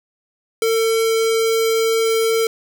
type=tone with notch filter; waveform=square; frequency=450.3 Hz; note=A4; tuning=40 cents sharp; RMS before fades=-17 dBFS; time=0.62-2.47 s; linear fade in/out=2 ms; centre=960 Hz; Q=1.1; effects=8-bit